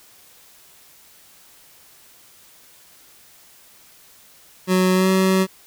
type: tone with pitch glide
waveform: 25% pulse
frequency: 185 to 189 Hz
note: F#3 to F#3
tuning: 0 to +37 cents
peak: -11 dBFS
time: 4.67-5.47 s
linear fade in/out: 50 ms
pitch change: +37 cents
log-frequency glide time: 4.94-5.09 s
effects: white hiss -50 dBFS RMS until 5.66 s